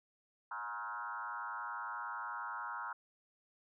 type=tone with frequency modulation; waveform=sine; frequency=1176 Hz; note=D6; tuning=2 cents sharp; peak=-39 dBFS; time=0.51-2.93 s; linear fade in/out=5 ms; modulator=111 Hz; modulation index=2.8; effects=none